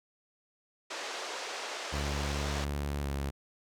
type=band-pass noise; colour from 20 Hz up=pink; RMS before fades=-39 dBFS; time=0.9-2.65 s; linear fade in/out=10 ms; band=430 to 6900 Hz; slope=24 dB/octave
type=tone with pitch glide; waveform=sawtooth; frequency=71.7 to 69.66 Hz; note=D2 to C#2; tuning=-41 to +9 cents; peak=-28 dBFS; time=1.92-3.31 s; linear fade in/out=20 ms; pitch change=-50 cents; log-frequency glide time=3.01-3.07 s
effects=none